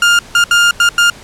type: tone bursts at uneven times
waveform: 30% pulse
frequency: 1407 Hz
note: F6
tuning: 12 cents sharp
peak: -4 dBFS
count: 5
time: 0.02-0.19 / 0.35-0.44 / 0.51-0.71 / 0.8-0.89 / 0.98-1.1 s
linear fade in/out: 2 ms
effects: pink hiss -36 dBFS RMS until 1.23 s + low-pass 9000 Hz 12 dB/octave